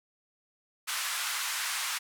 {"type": "band-pass noise", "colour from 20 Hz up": "pink", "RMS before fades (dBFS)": -33, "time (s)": [0.87, 1.99], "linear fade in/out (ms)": 20, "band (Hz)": [1100, 13000], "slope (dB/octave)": 24, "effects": []}